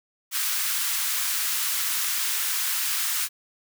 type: high-pass noise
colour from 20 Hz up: white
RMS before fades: -26 dBFS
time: 0.31-3.29 s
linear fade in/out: 50 ms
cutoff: 1100 Hz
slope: 24 dB/octave
effects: none